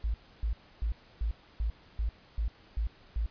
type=tone bursts; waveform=sine; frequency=55 Hz; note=A1; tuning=in tune; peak=-27 dBFS; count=9; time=0.04-3.26 s; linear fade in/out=0 ms; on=100 ms; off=290 ms; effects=pink hiss -58 dBFS RMS until 3.3 s + resampled to 11025 Hz